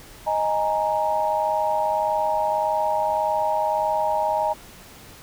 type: chord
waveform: sine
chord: D# suspended fourth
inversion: none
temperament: equal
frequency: 622.3 / 830.6 / 932.3 Hz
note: D#5 / G#5 / A#5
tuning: 0 / 0 / 0 cents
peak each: -24 dBFS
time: 0.26-4.54 s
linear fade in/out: 20 ms
effects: pink hiss -45 dBFS RMS until 5.22 s